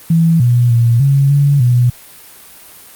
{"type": "tone with pitch steps", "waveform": "sine", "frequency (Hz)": [165, 121.4, 117.4, 138.5, 142.3, 122.6], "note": ["E3", "B2", "A#2", "C#3", "C#3", "B2"], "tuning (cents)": [2, -29, 13, -1, 46, -12], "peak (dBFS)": -7, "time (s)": [0.1, 1.9], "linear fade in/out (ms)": 5, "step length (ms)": 300, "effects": ["white hiss -38 dBFS RMS until 2.95 s", "Opus 32 kbps"]}